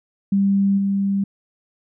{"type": "tone with level steps", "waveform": "sine", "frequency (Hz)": 197.5, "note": "G3", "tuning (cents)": 13, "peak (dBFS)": [-14, -17], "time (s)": [0.32, 1.24], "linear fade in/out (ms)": 5, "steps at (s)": 0.77, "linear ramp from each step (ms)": 20, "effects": []}